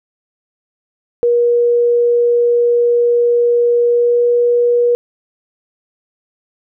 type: tone with pitch glide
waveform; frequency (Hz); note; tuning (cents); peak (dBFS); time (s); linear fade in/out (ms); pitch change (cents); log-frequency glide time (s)
sine; 477.6 to 480.6; A#4 to B4; +42 to -47; -9; 1.23-4.95; 0; +11; 3.88-4.25
effects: none